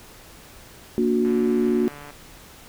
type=chord; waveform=sine; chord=Bb augmented; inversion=none; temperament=just; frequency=233.1 / 291.4 / 364.2 Hz; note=Bb3 / D4 / F#4; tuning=0 / -13 / -27 cents; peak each=-21 / -26 / -21 dBFS; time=0.98-1.88 s; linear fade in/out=0 ms
type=click train; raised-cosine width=0.5 ms; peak=-26 dBFS; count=125; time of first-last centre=1.25-2.105 s; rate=145 Hz
effects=pink hiss -46 dBFS RMS until 2.68 s